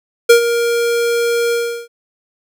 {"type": "tone with ADSR envelope", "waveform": "square", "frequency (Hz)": 470, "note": "A#4", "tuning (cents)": 14, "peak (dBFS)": -3, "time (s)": [0.29, 1.88], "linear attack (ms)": 11, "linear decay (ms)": 100, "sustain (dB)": -11, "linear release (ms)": 360, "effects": []}